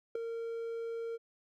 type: tone with ADSR envelope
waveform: triangle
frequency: 460 Hz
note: A#4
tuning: 23 cents flat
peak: -26 dBFS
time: 0.15-1.18 s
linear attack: 5 ms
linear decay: 4 ms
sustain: -8 dB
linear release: 30 ms
effects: none